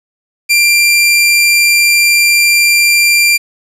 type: tone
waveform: sawtooth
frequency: 2374 Hz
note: D7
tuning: 18 cents sharp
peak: -3 dBFS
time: 0.49-3.38 s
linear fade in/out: 20 ms
effects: resampled to 32000 Hz + 7-bit